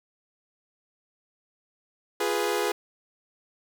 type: chord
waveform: sawtooth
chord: F diminished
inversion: none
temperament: equal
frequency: 349.2 / 415.3 / 493.9 Hz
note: F4 / Ab4 / Cb5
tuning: 0 / 0 / 0 cents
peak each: -27 / -23 / -26 dBFS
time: 2.2-2.72 s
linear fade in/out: 5 ms
effects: none